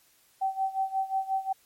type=tone with tremolo; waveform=sine; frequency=770 Hz; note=G5; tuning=31 cents flat; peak=-23 dBFS; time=0.41-1.53 s; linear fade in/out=10 ms; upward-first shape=sine; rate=5.6 Hz; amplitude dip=85%; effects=white hiss -63 dBFS RMS until 1.65 s + MP3 64 kbps